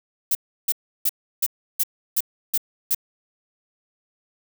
violet noise bursts, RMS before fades -20 dBFS, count 8, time 0.31-2.948 s, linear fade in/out 5 ms, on 41 ms, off 330 ms, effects none

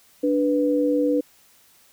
sine tone pair together, 292.6 / 493.2 Hz, D4 / B4, -6 / -2 cents, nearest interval major sixth, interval 904 cents, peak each -20 / -21 dBFS, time 0.23-1.21 s, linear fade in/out 10 ms, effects white hiss -56 dBFS RMS until 1.92 s

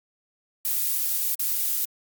violet noise with dropouts, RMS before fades -25 dBFS, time 0.65-1.85 s, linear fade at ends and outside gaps 1 ms, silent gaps 1.348-1.395 s, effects Opus 48 kbps

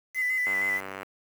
sine tone with vibrato, 2015 Hz, B6, 34 cents sharp, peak -24 dBFS, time 0.14-0.81 s, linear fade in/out 50 ms, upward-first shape square, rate 6.3 Hz, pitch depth 22 cents each way
click train, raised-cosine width 0.5 ms, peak -21 dBFS, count 55, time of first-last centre 0.47-1.031 s, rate 96.3 Hz
effects high-pass 150 Hz 12 dB/octave + 7-bit

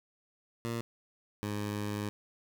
15% pulse tone pair in turn, 116.4 / 103.7 Hz, A#2 / G#2, -2 / -2 cents, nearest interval major second, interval 200 cents, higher first, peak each -27 dBFS, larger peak neither, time 0.65-0.81 / 1.43-2.09 s, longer second, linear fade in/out 0 ms, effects none

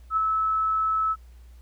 sine tone with ADSR envelope, 1302 Hz, E6, 22 cents flat, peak -18 dBFS, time 0.1-1.16 s, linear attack 71 ms, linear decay 5 ms, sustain -3 dB, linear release 46 ms, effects added 60 Hz sine -45 dBFS peak until 1.61 s + pink hiss -63 dBFS RMS until 1.61 s

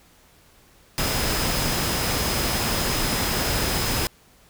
sine tone in noise, 5070 Hz, D#8, 32 cents sharp, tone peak -32 dBFS, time 0.98-4.07 s, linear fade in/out 0 ms, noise pink, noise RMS -24 dBFS, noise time 0.98-4.07 s, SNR -11 dB, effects pink hiss -55 dBFS RMS until 4.49 s

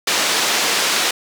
white band-pass noise, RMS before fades -18 dBFS, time 0.07-1.11 s, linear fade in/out 5 ms, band 280 to 5500 Hz, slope 12 dB/octave, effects none

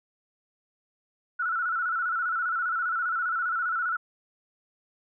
sine tone with vibrato, 1396.9 Hz, F6, in tune, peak -25 dBFS, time 1.39-3.97 s, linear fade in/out 10 ms, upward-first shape square, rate 15 Hz, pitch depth 75 cents each way, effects none

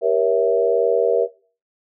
sine chord, G diminished seventh, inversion none, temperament equal with one note detuned, 392 / 472.7 / 554.4 / 659.3 Hz, G4 / Bb4 / Db5 / Fb5, 0 / +24 / 0 / 0 cents, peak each -23 / -17 / -22 / -20 dBFS, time 0.01-1.28 s, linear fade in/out 50 ms, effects noise-tail reverb RT60 0.4 s tail -20 dB re dry

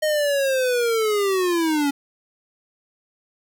square linear sweep, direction down, 622.3 to 277.2 Hz, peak -19 dBFS, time 0.02-1.91 s, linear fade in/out 10 ms, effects 10-bit

